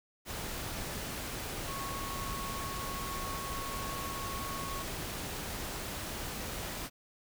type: tone in noise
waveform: sine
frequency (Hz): 1102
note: C#6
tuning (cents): -11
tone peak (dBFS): -40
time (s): 1.66-4.85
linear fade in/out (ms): 50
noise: pink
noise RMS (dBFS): -39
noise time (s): 0.25-6.9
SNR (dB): -4
effects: none